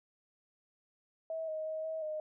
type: tone with pitch steps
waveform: sine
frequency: 646 / 627 / 631 / 639 / 617 Hz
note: E5 / D#5 / D#5 / D#5 / D#5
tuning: -35 / +13 / +24 / +46 / -15 cents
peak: -35 dBFS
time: 1.3-2.2 s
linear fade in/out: 2 ms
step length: 180 ms
effects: none